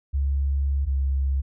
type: tone pair in turn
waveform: sine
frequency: 69.3 / 67.91 Hz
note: C#2 / C#2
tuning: 0 / -35 cents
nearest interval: unison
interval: 35 cents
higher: first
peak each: -20 / -20 dBFS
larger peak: neither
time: 0.13-0.86 / 0.86-1.42 s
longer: first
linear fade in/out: 20 ms
effects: none